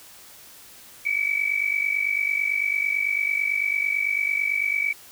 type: tone pair together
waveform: sine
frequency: 2262 / 2311 Hz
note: C#7 / D7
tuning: +34 / -28 cents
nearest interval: unison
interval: 38 cents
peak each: -24 dBFS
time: 1.05-4.93 s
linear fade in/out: 10 ms
effects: white hiss -47 dBFS RMS until 5.11 s